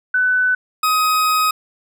sine / 40% pulse tone pair in turn, 1500 / 1259.2 Hz, F#6 / D#6, +23 / +20 cents, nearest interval minor third, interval 303 cents, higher first, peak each -13 dBFS, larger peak neither, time 0.14-0.55 / 0.83-1.51 s, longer second, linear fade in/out 5 ms, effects none

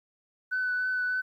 sine tone with vibrato, 1500 Hz, F#6, 23 cents sharp, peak -25 dBFS, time 0.51-1.22 s, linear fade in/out 20 ms, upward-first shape triangle, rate 3.3 Hz, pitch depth 17 cents each way, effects tanh soft clip ceiling -22 dBFS + 11-bit

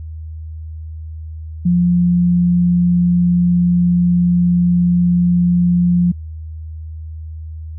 sine tone, 175.7 Hz, F3, 11 cents sharp, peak -10 dBFS, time 1.65-6.12 s, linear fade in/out 10 ms, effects added 79 Hz sine -26 dBFS peak until 7.78 s

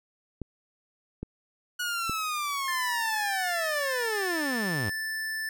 clicks, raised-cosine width 3 ms, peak -21 dBFS, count 3, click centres 0.417 / 1.23 / 2.096 s
sawtooth linear sweep, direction down, 1464 to 89.1 Hz, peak -25 dBFS, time 1.79-4.9 s, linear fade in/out 10 ms
square tone, 1760 Hz, A6, in tune, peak -31 dBFS, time 2.68-5.49 s, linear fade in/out 2 ms
effects none

